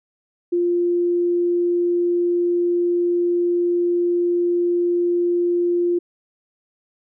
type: tone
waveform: sine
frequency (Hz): 349.2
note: F4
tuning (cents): 0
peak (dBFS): -16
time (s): 0.52-5.99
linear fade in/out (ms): 10
effects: none